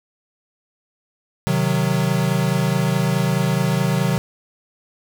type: chord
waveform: square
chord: C diminished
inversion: none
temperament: equal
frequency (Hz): 130.81 / 155.56 / 185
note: C3 / Eb3 / Gb3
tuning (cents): 0 / 0 / 0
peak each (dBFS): -22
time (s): 1.47-4.18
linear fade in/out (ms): 0
effects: none